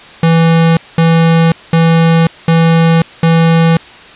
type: tone bursts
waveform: square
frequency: 164.81 Hz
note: E3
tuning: in tune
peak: -6 dBFS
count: 5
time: 0.23-3.77 s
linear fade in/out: 2 ms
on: 540 ms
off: 210 ms
effects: white hiss -34 dBFS RMS until 4.15 s + resampled to 8000 Hz

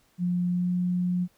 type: tone with pitch glide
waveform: sine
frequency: 177.5 to 179.04 Hz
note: F3 to F3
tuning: +28 to +43 cents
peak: -23 dBFS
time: 0.18-1.28 s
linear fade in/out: 50 ms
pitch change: +15 cents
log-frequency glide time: 0.5-0.7 s
effects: pink hiss -65 dBFS RMS until 1.37 s

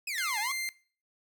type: exponential two-way sweep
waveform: sawtooth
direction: down then up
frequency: 2630 to 802 to 1147 Hz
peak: -29 dBFS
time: 0.07-0.52 s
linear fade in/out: 5 ms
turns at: 0.39 s
type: tone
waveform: sawtooth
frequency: 2093 Hz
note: C7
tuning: in tune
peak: -28 dBFS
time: 0.18-0.69 s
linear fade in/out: 0 ms
effects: noise-tail reverb RT60 0.4 s tail -20 dB re dry

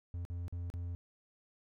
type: tone with dropouts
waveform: triangle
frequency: 87 Hz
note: F2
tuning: 6 cents flat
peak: -35 dBFS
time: 0.14-0.95 s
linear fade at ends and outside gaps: 0 ms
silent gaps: 0.251-0.3 / 0.481-0.525 / 0.701-0.739 s
effects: none

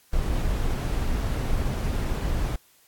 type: noise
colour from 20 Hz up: brown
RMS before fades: -25 dBFS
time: 0.13-2.56 s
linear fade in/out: 5 ms
effects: white hiss -59 dBFS RMS until 2.87 s + AAC 64 kbps

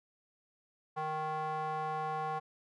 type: tone with band-pass filter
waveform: square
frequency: 155.56 Hz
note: D#3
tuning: in tune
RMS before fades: -36 dBFS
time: 0.96-2.4 s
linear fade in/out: 20 ms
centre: 910 Hz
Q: 4.5
effects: none

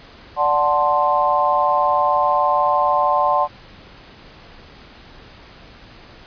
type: chord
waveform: sine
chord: D dominant seventh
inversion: none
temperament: equal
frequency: 587.3 / 740 / 880 / 1046.5 Hz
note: D5 / F#5 / A5 / C6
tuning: 0 / 0 / 0 / 0 cents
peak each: -21 / -20 / -20 / -18 dBFS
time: 0.36-3.48 s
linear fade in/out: 50 ms
effects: pink hiss -43 dBFS RMS until 6.26 s + resampled to 11025 Hz

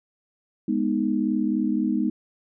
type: chord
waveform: sine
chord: G# minor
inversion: none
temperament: equal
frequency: 207.7 / 246.9 / 311.1 Hz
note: G#3 / B3 / D#4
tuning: 0 / 0 / 0 cents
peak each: -25 dBFS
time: 0.68-2.1 s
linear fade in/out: 5 ms
effects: none

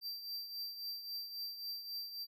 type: tone with tremolo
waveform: square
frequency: 4695 Hz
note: D8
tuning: 1 cent flat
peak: -39 dBFS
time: 0.01-2.27 s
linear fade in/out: 50 ms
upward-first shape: triangle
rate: 3.7 Hz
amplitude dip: 65%
effects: none

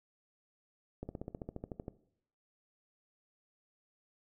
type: slowing click train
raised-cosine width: 2 ms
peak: -27 dBFS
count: 13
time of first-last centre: 1.03-1.882 s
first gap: 60 ms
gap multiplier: 1.03
effects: noise-tail reverb RT60 0.7 s tail -18 dB re dry

